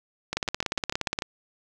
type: two click trains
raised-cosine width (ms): 0.2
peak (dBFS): -9 / -12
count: 15 / 7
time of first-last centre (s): 0.37-1.189 / 0.33-1.222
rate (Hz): 17.1 / 6.73
effects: none